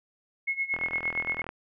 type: tone with tremolo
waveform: sine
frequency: 2175 Hz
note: C#7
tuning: 33 cents flat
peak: -24 dBFS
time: 0.47-1.42 s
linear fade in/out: 10 ms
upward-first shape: sine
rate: 8.7 Hz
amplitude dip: 85%
type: click train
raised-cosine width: 0.5 ms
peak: -21 dBFS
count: 32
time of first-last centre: 0.74-1.491 s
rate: 41.3 Hz
effects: none